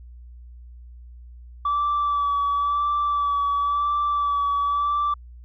sine tone with vibrato, 1154 Hz, D6, 31 cents flat, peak -18 dBFS, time 1.65-5.14 s, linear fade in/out 5 ms, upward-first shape sine, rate 0.96 Hz, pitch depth 22 cents each way, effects tanh soft clip ceiling -17 dBFS + added 60 Hz sine -40 dBFS peak until 5.44 s

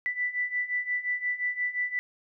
sine beating tone pair, 1975.5 / 1981.2 Hz, B6 / B6, 0 / +5 cents, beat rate 5.7 Hz, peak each -32 / -29 dBFS, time 0.06-1.99 s, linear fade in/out 0 ms, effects none

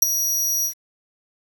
sawtooth tone with ADSR envelope, 5770 Hz, F#8, 44 cents flat, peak -5 dBFS, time 0.02-0.74 s, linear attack 6 ms, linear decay 12 ms, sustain -12 dB, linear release 91 ms, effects 7-bit

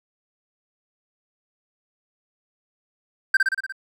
triangle tone with echo, 1564 Hz, G6, 4 cents flat, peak -10 dBFS, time 3.34-3.37 s, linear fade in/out 5 ms, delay 59 ms, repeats 6, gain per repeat -3 dB, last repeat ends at 3.724 s, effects none

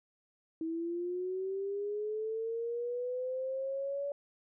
sine linear sweep, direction up, 321 to 571 Hz, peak -33 dBFS, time 0.61-4.12 s, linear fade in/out 2 ms, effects none

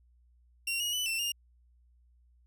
sawtooth tone with pitch steps, 2752 / 2886 / 2984 / 2686 / 2823 Hz, F7 / F#7 / F#7 / E7 / F7, -26 / -44 / +14 / +32 / +18 cents, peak -27 dBFS, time 0.67-1.32 s, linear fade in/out 5 ms, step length 130 ms, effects added 60 Hz sine -61 dBFS peak until 2.46 s

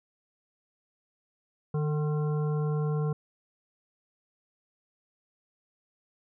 harmonic tone with a mistuned harmonic, 151.7 Hz, D#3, 44 cents flat, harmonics 1 / 3 / 5 / 7 / 9, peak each -26 / -34 / -44 / -44 / -48 dBFS, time 1.74-3.13 s, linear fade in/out 5 ms, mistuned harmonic 3, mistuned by -29 cents, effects none

